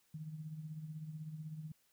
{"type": "tone with tremolo", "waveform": "sine", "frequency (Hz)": 155.56, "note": "D#3", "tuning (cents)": 0, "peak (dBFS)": -40, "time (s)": [0.14, 1.72], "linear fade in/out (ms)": 5, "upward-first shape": "triangle", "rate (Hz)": 16, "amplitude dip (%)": 65, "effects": ["white hiss -74 dBFS RMS until 1.92 s"]}